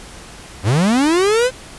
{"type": "linear sweep", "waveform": "45% pulse", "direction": "up", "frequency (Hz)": [86.5, 523.3], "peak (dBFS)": -12, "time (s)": [0.63, 1.51], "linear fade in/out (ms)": 50, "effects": ["pink hiss -37 dBFS RMS until 1.78 s", "resampled to 24000 Hz"]}